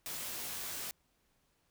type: noise with comb filter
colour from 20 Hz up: white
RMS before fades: -41 dBFS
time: 0.06-0.91 s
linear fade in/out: 0 ms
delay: 16 ms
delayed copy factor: -0.65
effects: pink hiss -75 dBFS RMS until 1.7 s